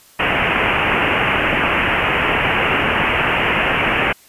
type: low-pass noise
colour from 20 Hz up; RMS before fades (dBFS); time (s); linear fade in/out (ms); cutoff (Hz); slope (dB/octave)
white; -17; 0.19-4.13; 10; 2900; 96
effects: white hiss -48 dBFS RMS until 4.28 s + resampled to 32000 Hz